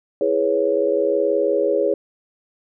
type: chord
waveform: sine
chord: C# minor seventh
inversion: first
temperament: equal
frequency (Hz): 329.6 / 415.3 / 493.9 / 554.4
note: E4 / G#4 / B4 / C#5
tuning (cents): 0 / 0 / 0 / 0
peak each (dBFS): -25 / -20 / -23 / -20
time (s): 0.21-1.94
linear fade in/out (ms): 2
effects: none